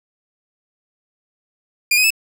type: tone with pitch steps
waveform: sawtooth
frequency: 2414 / 2512 / 2614 Hz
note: D7 / D#7 / E7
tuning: +47 / +16 / -15 cents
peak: -9 dBFS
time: 1.91-2.105 s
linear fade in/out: 5 ms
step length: 65 ms
effects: none